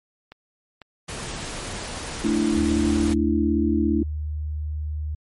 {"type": "click train", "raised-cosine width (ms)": 0.3, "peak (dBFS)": -25, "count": 4, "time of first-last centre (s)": [0.32, 1.813], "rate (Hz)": 2.01}
{"type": "noise", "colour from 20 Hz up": "pink", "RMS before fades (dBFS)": -32, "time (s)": [1.08, 3.14], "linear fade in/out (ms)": 10}
{"type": "chord", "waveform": "sine", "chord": "A suspended fourth", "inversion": "none", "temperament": "equal with one note detuned", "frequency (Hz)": [220, 293.7, 331.3], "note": ["A3", "D4", "E4"], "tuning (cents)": [0, 0, 9], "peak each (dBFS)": -23, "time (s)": [2.24, 4.03], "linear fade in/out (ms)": 5}
{"type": "tone", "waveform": "sine", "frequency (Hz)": 75.8, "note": "D#2", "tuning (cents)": -45, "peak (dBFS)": -25, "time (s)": [2.56, 5.15], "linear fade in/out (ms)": 5}
{"effects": ["MP3 48 kbps"]}